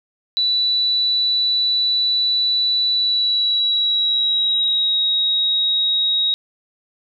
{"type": "tone with pitch glide", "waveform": "sine", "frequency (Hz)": [3960, 3792], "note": ["B7", "A#7"], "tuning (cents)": [4, 29], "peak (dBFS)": -15, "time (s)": [0.37, 6.34], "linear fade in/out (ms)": 0, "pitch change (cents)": -75, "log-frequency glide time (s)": [2.93, 4.99], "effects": []}